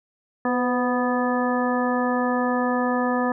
harmonic tone with a mistuned harmonic, 246.9 Hz, B3, in tune, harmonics 1 / 2 / 3 / 4 / 5 / 7, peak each -23 / -26 / -28 / -29 / -30 / -31 dBFS, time 0.45-3.32 s, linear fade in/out 2 ms, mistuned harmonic 2, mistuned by +32 cents, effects none

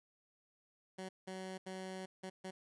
15% pulse tone bursts at uneven times, 187.9 Hz, F#3, 27 cents sharp, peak -37 dBFS, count 5, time 0.98-1.09 / 1.27-1.58 / 1.66-2.06 / 2.23-2.3 / 2.44-2.51 s, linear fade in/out 10 ms, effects resampled to 24000 Hz

